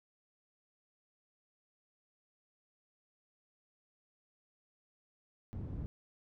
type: low-pass noise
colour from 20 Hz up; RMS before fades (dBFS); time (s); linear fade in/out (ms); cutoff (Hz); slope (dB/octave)
white; -41; 5.53-5.86; 0; 140; 12
effects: none